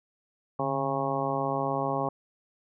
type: harmonic tone with a mistuned harmonic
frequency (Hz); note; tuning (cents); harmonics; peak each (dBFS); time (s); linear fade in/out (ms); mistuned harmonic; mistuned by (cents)
136.4; C#3; -28; 1 / 2 / 3 / 4 / 5 / 6 / 7 / 8; -35 / -35 / -35 / -33 / -34 / -33 / -37 / -34; 0.59-2.09; 5; 1; +97
effects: none